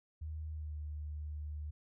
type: tone with pitch glide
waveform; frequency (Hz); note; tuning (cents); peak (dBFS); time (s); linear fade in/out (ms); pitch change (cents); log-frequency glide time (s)
sine; 77.78 to 75.17; D#2 to D2; 0 to +41; -39; 0.21-1.71; 10; -59; 0.52-0.76
effects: none